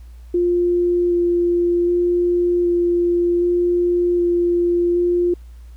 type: tone with vibrato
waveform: sine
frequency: 349.2 Hz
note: F4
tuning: in tune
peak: -14 dBFS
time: 0.34-5.34 s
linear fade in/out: 5 ms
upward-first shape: square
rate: 0.65 Hz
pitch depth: 8 cents each way
effects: added 59 Hz sine -36 dBFS peak until 5.76 s + pink hiss -58 dBFS RMS until 5.76 s